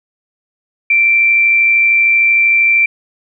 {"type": "tone with amplitude modulation", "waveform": "sine", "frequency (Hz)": 2349, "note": "D7", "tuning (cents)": 0, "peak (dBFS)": -6, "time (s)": [0.9, 2.86], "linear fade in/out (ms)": 5, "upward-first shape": "sine", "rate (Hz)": 113, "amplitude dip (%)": 30, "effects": []}